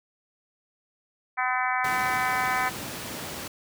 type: harmonic tone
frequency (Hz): 253.5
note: B3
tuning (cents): +45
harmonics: 3 / 4 / 5 / 6 / 7 / 8 / 9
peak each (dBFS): -29 / -30 / -31 / -32 / -32 / -33 / -34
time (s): 1.37-2.7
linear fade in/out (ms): 20
type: high-pass noise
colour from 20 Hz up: pink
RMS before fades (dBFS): -36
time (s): 1.84-3.48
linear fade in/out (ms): 5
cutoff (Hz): 110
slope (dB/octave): 12
effects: none